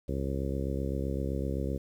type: harmonic tone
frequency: 67.8 Hz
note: C#2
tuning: 38 cents flat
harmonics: 1 / 2 / 3 / 4 / 5 / 6 / 7 / 8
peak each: -33 / -36 / -38 / -39 / -40 / -41 / -41 / -42 dBFS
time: 0.08-1.78 s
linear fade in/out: 10 ms
effects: 10-bit